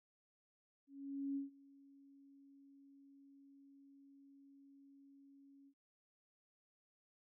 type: tone with ADSR envelope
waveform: sine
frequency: 277.2 Hz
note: C#4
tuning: in tune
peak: -37 dBFS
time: 0.87-5.74 s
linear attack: 490 ms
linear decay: 140 ms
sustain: -24 dB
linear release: 66 ms
effects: none